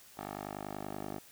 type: tone with band-pass filter sweep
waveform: 10% pulse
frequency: 50.4 Hz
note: G1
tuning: 49 cents sharp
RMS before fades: -42 dBFS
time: 0.17-1.19 s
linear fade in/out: 10 ms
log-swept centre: 870 to 530 Hz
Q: 1.2
effects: white hiss -57 dBFS RMS until 1.31 s